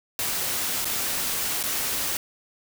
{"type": "noise with dropouts", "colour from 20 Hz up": "white", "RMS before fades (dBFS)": -27, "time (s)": [0.19, 2.17], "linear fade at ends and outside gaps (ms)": 1, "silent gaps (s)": [[0.846, 0.854], [1.629, 1.637]], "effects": []}